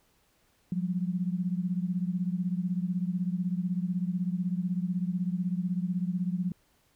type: beating tone pair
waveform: sine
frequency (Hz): 176.2 / 192.2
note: F3 / G3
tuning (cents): +16 / -34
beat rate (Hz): 16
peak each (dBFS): -29 / -32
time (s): 0.72-6.52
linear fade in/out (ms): 2
effects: pink hiss -68 dBFS RMS until 6.95 s